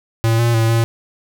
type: tone with pitch steps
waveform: square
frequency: 113.8 / 117.5 / 113.2 / 115 Hz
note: A#2 / A#2 / A2 / A#2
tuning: -41 / +14 / +50 / -23 cents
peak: -13 dBFS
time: 0.24-0.84 s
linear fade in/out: 0 ms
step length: 150 ms
effects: none